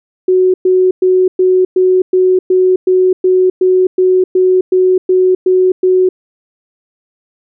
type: tone bursts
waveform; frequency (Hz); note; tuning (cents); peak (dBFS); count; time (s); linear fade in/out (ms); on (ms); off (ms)
sine; 370; F#4; 0; -6; 16; 0.28-6.09; 5; 260; 110
effects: none